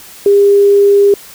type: tone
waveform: sine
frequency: 402.8 Hz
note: G4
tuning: 47 cents sharp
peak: -4 dBFS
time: 0.26-1.14 s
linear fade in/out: 2 ms
effects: white hiss -35 dBFS RMS until 1.34 s